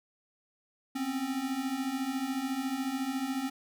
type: beating tone pair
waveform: square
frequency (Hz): 255.1 / 269.1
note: C4 / C4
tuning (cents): -44 / +49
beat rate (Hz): 14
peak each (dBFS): -37 / -33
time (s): 0.95-3.5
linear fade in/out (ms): 10
effects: none